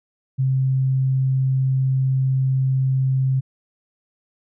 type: tone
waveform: sine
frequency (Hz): 132.2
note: C3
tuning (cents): +18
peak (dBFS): -16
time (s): 0.38-3.41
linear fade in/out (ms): 20
effects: none